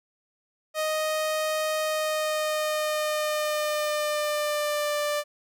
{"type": "tone with pitch glide", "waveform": "sawtooth", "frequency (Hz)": [622.3, 590.8], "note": ["D#5", "D5"], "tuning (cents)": [0, 10], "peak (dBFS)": -21, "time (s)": [0.74, 5.24], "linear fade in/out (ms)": 50, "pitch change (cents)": -90, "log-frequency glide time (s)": [1.81, 5], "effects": []}